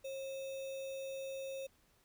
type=tone with sample-and-hold; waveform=sine; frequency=539 Hz; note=C#5; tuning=49 cents flat; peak=-40 dBFS; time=0.04-1.67 s; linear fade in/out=10 ms; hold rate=3150 Hz; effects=pink hiss -71 dBFS RMS until 2.04 s